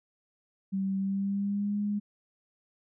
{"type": "tone with pitch glide", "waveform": "sine", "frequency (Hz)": [193.3, 206], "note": ["G3", "G#3"], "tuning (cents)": [-24, -14], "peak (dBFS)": -27, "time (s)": [0.72, 2], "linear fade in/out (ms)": 20, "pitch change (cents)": 110, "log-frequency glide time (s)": [0.97, 1.79], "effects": []}